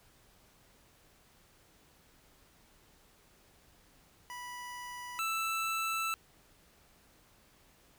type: tone pair in turn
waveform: 25% pulse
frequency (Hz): 982 / 1323.4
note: B5 / E6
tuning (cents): -10 / +6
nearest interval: perfect fourth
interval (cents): 516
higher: second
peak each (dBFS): -38 / -28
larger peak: second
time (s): 4.3-5.19 / 5.19-6.14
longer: second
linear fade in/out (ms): 0
effects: pink hiss -64 dBFS RMS until 7.98 s